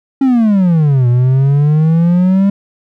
triangle exponential two-way sweep, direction down then up, 276.1 to 120 to 200.5 Hz, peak -5 dBFS, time 0.21-2.5 s, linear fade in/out 5 ms, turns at 1.08 s, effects none

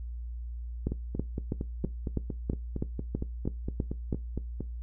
two click trains, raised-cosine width 3 ms, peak -20 / -16 dBFS, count 17 / 11, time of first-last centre 0.92-4.607 / 0.87-4.127 s, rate 4.34 / 3.07 Hz, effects noise-tail reverb RT60 0.2 s tail -18 dB re dry + added 59 Hz sine -35 dBFS peak until 4.82 s

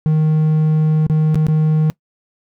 triangle tone with dropouts, 155.56 Hz, D#3, in tune, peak -9 dBFS, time 0.06-1.9 s, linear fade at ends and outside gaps 0 ms, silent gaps 1.066-1.098 / 1.345-1.356 / 1.467-1.484 s, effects noise-tail reverb RT60 0.1 s tail -22 dB re dry

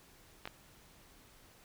clicks, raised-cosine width 0.3 ms, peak -25 dBFS, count 2, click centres 0.455 / 0.475 s, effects pink hiss -61 dBFS RMS until 1.64 s

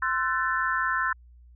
sine tone cluster, 1042 / 1341 / 1506 / 1762 Hz, C6 / E6 / F#6 / A6, -7 / +29 / +30 / +2 cents, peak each -29 dBFS, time 0.02-1.13 s, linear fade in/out 5 ms, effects added 60 Hz sine -49 dBFS peak until 1.55 s

